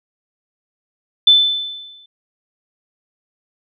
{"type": "tone with exponential decay", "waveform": "sine", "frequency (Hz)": 3520, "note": "A7", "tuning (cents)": 0, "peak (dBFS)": -4, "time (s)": [1.27, 2.06], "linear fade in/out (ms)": 5, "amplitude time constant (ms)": 170, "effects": []}